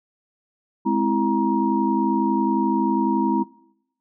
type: tone cluster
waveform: sine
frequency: 208.6 / 260.4 / 330.7 / 944 Hz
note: G#3 / C4 / E4 / A#5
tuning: +8 / -8 / +6 / +22 cents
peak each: -23 dBFS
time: 0.85-3.44 s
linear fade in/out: 20 ms
effects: noise-tail reverb RT60 0.8 s tail -22 dB re dry